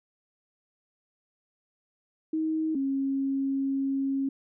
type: tone pair in turn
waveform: sine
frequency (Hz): 316.1 / 272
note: D#4 / C#4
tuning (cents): +27 / -33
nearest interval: minor third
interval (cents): 260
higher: first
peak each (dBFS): -25 / -25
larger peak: neither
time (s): 2.33-2.75 / 2.75-4.29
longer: second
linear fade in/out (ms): 5
effects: none